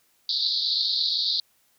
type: band-pass noise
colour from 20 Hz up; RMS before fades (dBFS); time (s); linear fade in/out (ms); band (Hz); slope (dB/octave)
white; -25; 0.29-1.4; 2; 3700 to 4700; 96
effects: white hiss -65 dBFS RMS until 1.78 s